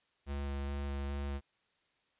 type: tone with vibrato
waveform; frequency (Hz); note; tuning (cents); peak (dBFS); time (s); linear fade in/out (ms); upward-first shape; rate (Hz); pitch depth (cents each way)
square; 70.2; C#2; +22; -36; 0.26-1.41; 50; square; 2.4; 10
effects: white hiss -75 dBFS RMS until 2.19 s + resampled to 8000 Hz